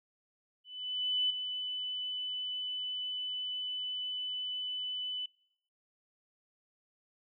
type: tone with ADSR envelope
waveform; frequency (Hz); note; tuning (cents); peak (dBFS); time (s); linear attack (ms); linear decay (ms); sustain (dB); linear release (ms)
sine; 2998; F#7; +22; -26; 0.64-5.26; 660; 7; -8; 5
effects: noise-tail reverb RT60 0.8 s tail -26 dB re dry